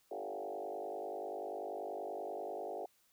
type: tone with frequency modulation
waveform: sine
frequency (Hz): 569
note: C#5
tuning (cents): +45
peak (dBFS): -39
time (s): 0.11-2.86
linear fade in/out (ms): 5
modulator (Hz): 50.3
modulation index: 4.2
effects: white hiss -72 dBFS RMS until 3.12 s